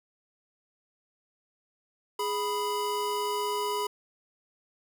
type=tone pair together; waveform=square; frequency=415.3 / 987.8 Hz; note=G#4 / B5; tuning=0 / 0 cents; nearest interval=octave + minor third; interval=1500 cents; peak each=-32 / -31 dBFS; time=2.19-3.87 s; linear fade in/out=5 ms; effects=none